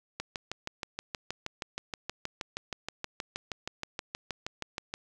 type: click train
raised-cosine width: 0.2 ms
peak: -17 dBFS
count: 31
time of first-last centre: 0.2-4.939 s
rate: 6.33 Hz
effects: none